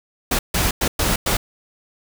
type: noise bursts at uneven times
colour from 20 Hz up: pink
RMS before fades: -19 dBFS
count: 5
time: 0.31-0.39 / 0.54-0.71 / 0.81-0.88 / 0.99-1.16 / 1.26-1.37 s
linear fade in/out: 5 ms
effects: none